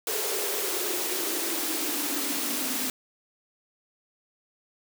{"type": "noise with high-pass filter sweep", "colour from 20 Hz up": "white", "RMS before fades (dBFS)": -29, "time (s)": [0.07, 2.9], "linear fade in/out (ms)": 2, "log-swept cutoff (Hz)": [440, 250], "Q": 8.6, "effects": []}